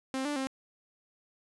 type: tone with pitch steps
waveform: sawtooth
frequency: 264.4 / 292.9 / 266 Hz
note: C4 / D4 / C4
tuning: +18 / -5 / +29 cents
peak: -27 dBFS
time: 0.14-0.47 s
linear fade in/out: 0 ms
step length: 110 ms
effects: resampled to 24000 Hz